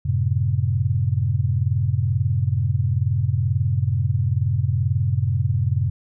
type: chord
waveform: sine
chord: F# diminished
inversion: none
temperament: just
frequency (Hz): 92.5 / 111 / 133.2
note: F#2 / A2 / C3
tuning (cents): 0 / +16 / +31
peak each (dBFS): -22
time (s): 0.05-5.9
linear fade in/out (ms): 10
effects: none